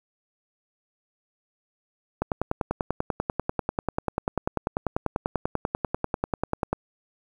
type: click train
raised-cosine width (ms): 1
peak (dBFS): -10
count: 47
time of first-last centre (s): 2.22-6.73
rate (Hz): 10.2
effects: 8-bit